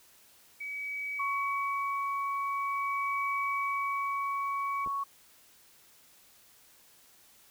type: tone with tremolo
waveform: sine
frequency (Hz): 2275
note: C#7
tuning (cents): +44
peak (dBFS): -33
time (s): 0.6-4.85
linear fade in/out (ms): 10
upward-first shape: sine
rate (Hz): 0.45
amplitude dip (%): 60
type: tone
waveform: sine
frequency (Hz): 1111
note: C#6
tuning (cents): +4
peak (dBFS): -30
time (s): 1.19-5.04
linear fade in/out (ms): 10
type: clicks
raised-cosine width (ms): 2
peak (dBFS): -34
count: 2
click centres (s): 4.863 / 4.874
effects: white hiss -60 dBFS RMS until 7.5 s